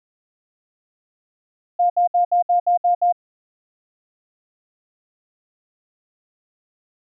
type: tone bursts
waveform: sine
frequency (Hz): 705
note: F5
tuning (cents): +16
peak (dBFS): -13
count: 8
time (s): 1.79-3.125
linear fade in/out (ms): 10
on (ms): 110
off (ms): 65
effects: none